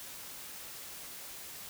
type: silence
effects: white hiss -46 dBFS RMS until 1.69 s